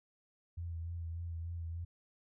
sine tone with vibrato, 84.1 Hz, E2, 35 cents sharp, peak -38 dBFS, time 0.57-1.85 s, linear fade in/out 10 ms, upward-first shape sine, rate 3.4 Hz, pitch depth 33 cents each way, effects none

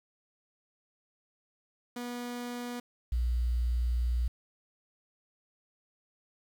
sawtooth / sine tone pair in turn, 242.9 / 60.04 Hz, B3 / B1, -29 / -48 cents, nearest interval 2 octaves, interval 2419 cents, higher first, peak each -32 / -26 dBFS, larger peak second, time 1.96-2.8 / 3.12-4.28 s, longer second, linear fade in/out 5 ms, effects 9-bit

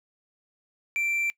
triangle tone, 2349 Hz, D7, in tune, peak -23 dBFS, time 0.96-1.3 s, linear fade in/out 0 ms, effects noise-tail reverb RT60 0.1 s tail -22 dB re dry

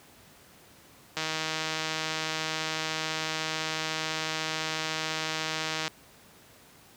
click train, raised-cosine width 0.2 ms, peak -13 dBFS, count 745, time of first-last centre 1.17-5.879 s, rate 158 Hz, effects pink hiss -55 dBFS RMS until 6.96 s + high-pass 80 Hz 12 dB/octave

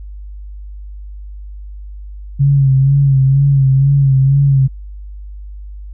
sine tone with vibrato, 136.9 Hz, C#3, 21 cents flat, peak -7 dBFS, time 2.39-4.68 s, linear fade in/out 20 ms, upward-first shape sine, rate 2.1 Hz, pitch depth 48 cents each way, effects added 50 Hz sine -27 dBFS peak until 5.93 s

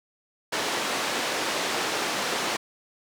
pink band-pass noise, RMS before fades -28 dBFS, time 0.52-2.57 s, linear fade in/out 10 ms, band 380 to 6500 Hz, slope 12 dB/octave, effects none

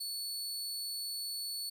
sawtooth tone, 4435 Hz, C#8, in tune, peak -34 dBFS, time 0-1.7 s, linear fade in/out 10 ms, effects none

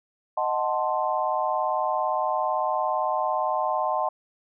sine chord, D# diminished seventh, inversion none, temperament equal, 622.3 / 740 / 880 / 1046.5 Hz, D#5 / F#5 / A5 / C6, 0 / 0 / 0 / 0 cents, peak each -28 dBFS, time 0.37-4.09 s, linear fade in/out 5 ms, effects none

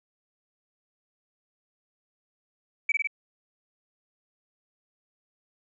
sine tone with echo, 2300 Hz, D7, 37 cents flat, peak -19 dBFS, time 2.89-2.92 s, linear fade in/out 5 ms, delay 51 ms, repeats 3, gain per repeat -2 dB, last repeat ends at 3.073 s, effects tanh soft clip ceiling -16 dBFS

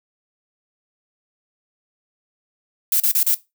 violet noise bursts, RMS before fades -17 dBFS, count 4, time 2.92-3.345 s, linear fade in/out 2 ms, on 80 ms, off 35 ms, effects noise-tail reverb RT60 0.2 s tail -17 dB re dry

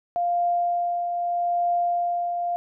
sine tone with tremolo, 698.5 Hz, F5, in tune, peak -19 dBFS, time 0.16-2.56 s, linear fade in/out 0 ms, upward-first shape triangle, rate 0.8 Hz, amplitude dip 45%, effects none

